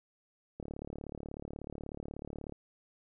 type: click train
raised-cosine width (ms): 2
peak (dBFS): -28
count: 71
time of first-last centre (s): 0.6-2.523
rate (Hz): 36.4
effects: none